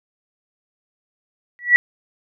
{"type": "tone with exponential growth", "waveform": "sine", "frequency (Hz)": 1942, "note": "B6", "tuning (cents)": -30, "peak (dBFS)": -3, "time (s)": [1.59, 1.76], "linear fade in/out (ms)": 0, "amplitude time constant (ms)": 36, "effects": []}